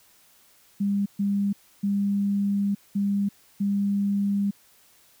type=tone bursts at uneven times; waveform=sine; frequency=200.6 Hz; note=G3; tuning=40 cents sharp; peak=-21 dBFS; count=5; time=0.8-1.06 / 1.19-1.53 / 1.83-2.75 / 2.95-3.29 / 3.6-4.51 s; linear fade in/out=10 ms; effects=white hiss -58 dBFS RMS until 5.2 s